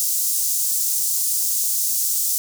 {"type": "high-pass noise", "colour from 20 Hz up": "pink", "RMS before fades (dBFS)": -21, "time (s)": [0, 2.38], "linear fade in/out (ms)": 0, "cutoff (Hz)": 6300, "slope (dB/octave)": 24, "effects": []}